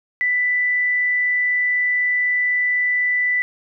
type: tone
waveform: sine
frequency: 1984 Hz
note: B6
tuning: 7 cents sharp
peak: -16 dBFS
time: 0.21-3.42 s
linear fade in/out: 0 ms
effects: none